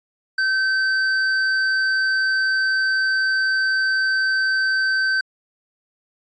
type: tone with hard clipping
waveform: sine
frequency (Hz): 1544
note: G6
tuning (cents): -27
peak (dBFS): -19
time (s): 0.38-5.21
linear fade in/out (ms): 5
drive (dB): 13
effects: resampled to 16000 Hz